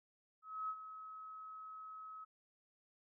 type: tone with ADSR envelope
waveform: sine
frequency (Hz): 1282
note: E6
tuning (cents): -49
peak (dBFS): -37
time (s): 0.42-2.25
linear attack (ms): 270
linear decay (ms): 59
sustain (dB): -11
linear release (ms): 15
effects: none

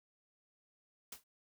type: noise with exponential decay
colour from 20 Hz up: white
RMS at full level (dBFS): -42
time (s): 1.12-1.24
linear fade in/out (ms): 5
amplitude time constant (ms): 25
effects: none

